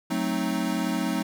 square chord, F# diminished seventh, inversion none, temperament equal, 185 / 220 / 261.6 / 311.1 Hz, F#3 / A3 / C4 / Eb4, 0 / 0 / 0 / 0 cents, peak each -31 dBFS, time 0.1-1.23 s, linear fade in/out 10 ms, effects none

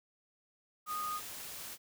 sine tone in noise, 1236 Hz, D#6, 12 cents flat, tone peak -35 dBFS, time 0.86-1.21 s, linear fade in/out 50 ms, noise white, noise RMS -45 dBFS, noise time 0.86-1.78 s, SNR +7 dB, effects none

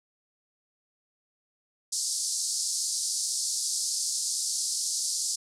pink band-pass noise, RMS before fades -30 dBFS, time 1.92-5.36 s, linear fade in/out 10 ms, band 4600 to 9900 Hz, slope 48 dB/octave, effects none

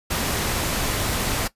pink noise, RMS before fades -24 dBFS, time 0.1-1.48 s, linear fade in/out 10 ms, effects noise-tail reverb RT60 0.1 s tail -17 dB re dry + resampled to 32000 Hz

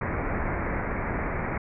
pink low-pass noise, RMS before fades -29 dBFS, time 0.01-1.58 s, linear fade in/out 5 ms, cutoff 2300 Hz, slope 96 dB/octave, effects none

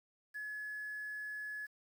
sine tone with quantisation, 1700 Hz, G#6, 40 cents sharp, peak -40 dBFS, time 0.34-1.67 s, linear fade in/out 20 ms, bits 10, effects none

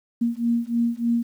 sine beating tone pair, 233.1 / 236.4 Hz, A#3 / A#3, 0 / +24 cents, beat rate 3.3 Hz, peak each -23 dBFS, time 0.21-1.23 s, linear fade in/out 10 ms, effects 9-bit

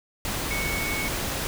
sine tone in noise, 2217 Hz, C#7, in tune, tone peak -29 dBFS, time 0.51-1.08 s, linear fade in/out 0 ms, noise pink, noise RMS -29 dBFS, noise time 0.25-1.47 s, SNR -3 dB, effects none

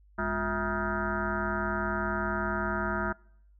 sine tone with frequency modulation, 805 Hz, G5, 46 cents sharp, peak -27 dBFS, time 0.18-3.13 s, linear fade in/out 10 ms, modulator 150 Hz, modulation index 5.2, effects noise-tail reverb RT60 0.7 s tail -25 dB re dry + added 50 Hz sine -56 dBFS peak until 3.59 s

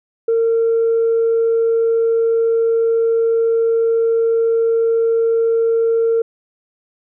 sine tone, 457 Hz, A#4, 34 cents flat, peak -11 dBFS, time 0.28-6.22 s, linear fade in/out 5 ms, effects tanh soft clip ceiling -9 dBFS

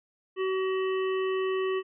harmonic tone with a mistuned harmonic, 378.4 Hz, F#4, 39 cents sharp, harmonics 1 / 3 / 5 / 7 / 8, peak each -26 / -36 / -40 / -43 / -44 dBFS, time 0.36-1.83 s, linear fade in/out 50 ms, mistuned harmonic 8, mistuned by -20 cents, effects none

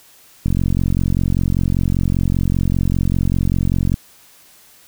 click train, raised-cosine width 5 ms, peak -5 dBFS, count 158, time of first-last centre 0.46-3.941 s, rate 45.1 Hz, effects white hiss -48 dBFS RMS until 4.87 s

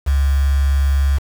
sine tone with quantisation, 69.3 Hz, C#2, in tune, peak -12 dBFS, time 0.06-1.19 s, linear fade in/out 20 ms, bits 5, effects none

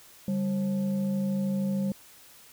sine tone with frequency modulation, 196 Hz, G3, in tune, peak -25 dBFS, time 0.28-1.92 s, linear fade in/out 2 ms, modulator 339 Hz, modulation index 0.48, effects white hiss -53 dBFS RMS until 2.52 s

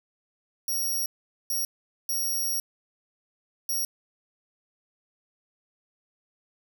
5% pulse tone bursts at uneven times, 5630 Hz, F8, 13 cents sharp, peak -20 dBFS, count 4, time 0.68-1.06 / 1.5-1.65 / 2.09-2.6 / 3.69-3.85 s, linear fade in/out 2 ms, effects none

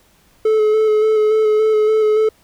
triangle tone with vibrato, 431.8 Hz, A4, 33 cents flat, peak -9 dBFS, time 0.45-2.29 s, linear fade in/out 5 ms, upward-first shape square, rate 3.5 Hz, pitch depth 17 cents each way, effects pink hiss -54 dBFS RMS until 2.43 s

